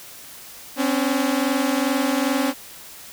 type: tone pair together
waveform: sawtooth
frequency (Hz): 259.8 / 282.3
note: C4 / C#4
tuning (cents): -12 / +32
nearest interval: minor second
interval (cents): 144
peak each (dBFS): -18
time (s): 0.76-2.54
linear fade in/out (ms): 50
effects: white hiss -41 dBFS RMS until 3.12 s